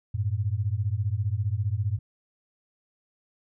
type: beating tone pair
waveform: sine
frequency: 95.6 / 110.6 Hz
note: G2 / A2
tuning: -43 / +9 cents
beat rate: 15 Hz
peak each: -27 / -27 dBFS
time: 0.14-1.99 s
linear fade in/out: 10 ms
effects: none